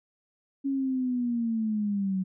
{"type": "linear sweep", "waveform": "sine", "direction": "down", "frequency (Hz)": [277.2, 185.1], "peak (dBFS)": -25, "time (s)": [0.64, 2.24], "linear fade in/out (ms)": 20, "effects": []}